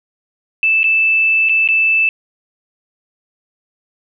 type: tone with dropouts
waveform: sine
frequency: 2637 Hz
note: E7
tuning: in tune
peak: -10 dBFS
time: 0.63-2.09 s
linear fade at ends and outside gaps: 1 ms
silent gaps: 0.832-0.841 / 1.488-1.494 / 1.676-1.687 s
effects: none